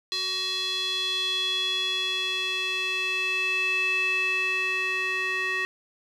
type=tone with band-pass filter sweep; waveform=square; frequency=375 Hz; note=F#4; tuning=23 cents sharp; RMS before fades=-27 dBFS; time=0.12-5.65 s; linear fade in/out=0 ms; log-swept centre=3900 to 2200 Hz; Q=6; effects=none